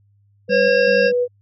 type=tone with pitch glide; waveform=sine; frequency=493.9 to 490.8 Hz; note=B4 to B4; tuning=0 to -11 cents; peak=-15 dBFS; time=0.48-1.28 s; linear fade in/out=50 ms; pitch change=-11 cents; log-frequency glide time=0.76-0.97 s
type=harmonic tone; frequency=543 Hz; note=C#5; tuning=36 cents flat; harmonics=1 / 3 / 5 / 7 / 9 / 10; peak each=-17 / -20 / -24 / -39 / -31 / -34 dBFS; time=0.49-1.12 s; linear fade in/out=50 ms
type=tone with tremolo; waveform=sine; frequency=196.9 Hz; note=G3; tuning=8 cents sharp; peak=-25 dBFS; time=0.49-1.13 s; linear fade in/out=5 ms; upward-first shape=square; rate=2.6 Hz; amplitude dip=50%
effects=added 101 Hz sine -54 dBFS peak until 1.41 s